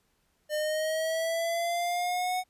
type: linear sweep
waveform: square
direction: up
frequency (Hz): 602 to 740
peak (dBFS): -28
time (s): 0.49-2.44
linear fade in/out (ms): 50
effects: pink hiss -72 dBFS RMS until 2.49 s + resampled to 32000 Hz